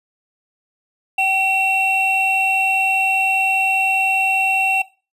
triangle tone pair together, 766.7 / 2715 Hz, G5 / F7, -39 / -50 cents, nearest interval octave + minor seventh, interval 2189 cents, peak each -17 / -15 dBFS, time 1.18-4.82 s, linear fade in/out 5 ms, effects noise-tail reverb RT60 0.3 s tail -17 dB re dry + resampled to 32000 Hz

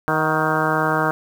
harmonic tone with a mistuned harmonic, 157 Hz, D#3, 16 cents sharp, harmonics 1 / 2 / 3 / 4 / 5 / 6 / 7 / 8 / 9 / 10, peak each -26 / -26 / -26 / -26 / -26 / -26 / -26 / -26 / -26 / -26 dBFS, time 0.08-1.11 s, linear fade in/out 0 ms, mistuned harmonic 5, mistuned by -42 cents, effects 7-bit

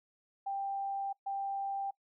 sine tone bursts at uneven times, 789 Hz, G5, 11 cents sharp, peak -33 dBFS, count 2, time 0.46-1.13 / 1.26-1.91 s, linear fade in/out 10 ms, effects noise-tail reverb RT60 0.1 s tail -22 dB re dry

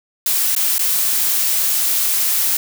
blue noise with dropouts, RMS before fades -17 dBFS, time 0.26-2.57 s, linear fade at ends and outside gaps 2 ms, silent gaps 0.551-0.563 / 0.782-0.793 s, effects none

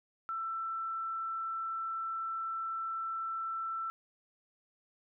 sine tone, 1334 Hz, E6, 20 cents sharp, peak -34 dBFS, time 0.29-3.9 s, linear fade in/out 0 ms, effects none

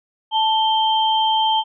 sine tone pair together, 880 / 3142 Hz, A5 / G7, 0 / +3 cents, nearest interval octave + minor seventh, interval 2203 cents, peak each -16 / -20 dBFS, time 0.31-1.64 s, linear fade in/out 50 ms, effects none

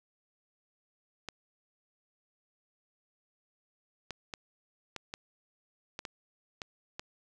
clicks, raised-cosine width 0.2 ms, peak -21 dBFS, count 9, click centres 1.287 / 4.107 / 4.338 / 4.963 / 5.139 / 5.991 / 6.052 / 6.618 / 6.995 s, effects none

